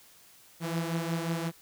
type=beating tone pair; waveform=sawtooth; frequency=164.81 / 170.41 Hz; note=E3 / F3; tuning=0 / -42 cents; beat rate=5.6 Hz; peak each=-27 / -31 dBFS; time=0.6-1.52 s; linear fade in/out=50 ms; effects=white hiss -57 dBFS RMS until 1.61 s